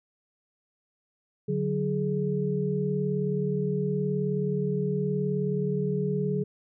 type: tone cluster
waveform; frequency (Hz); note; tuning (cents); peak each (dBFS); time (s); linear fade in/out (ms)
sine; 146.6 / 185.7 / 418.5; D3 / F#3 / G#4; -3 / +7 / +13; -29; 1.48-6.44; 10
effects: none